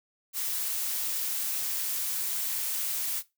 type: noise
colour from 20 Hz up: blue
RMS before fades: -31 dBFS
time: 0.33-3.23 s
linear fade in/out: 50 ms
effects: noise-tail reverb RT60 0.2 s tail -17 dB re dry